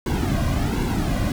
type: noise with flanger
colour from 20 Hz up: brown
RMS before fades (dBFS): -22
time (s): 0.06-1.32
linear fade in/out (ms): 2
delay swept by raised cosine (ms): 1.6 to 2.31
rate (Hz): 1.3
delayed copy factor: -0.75
effects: none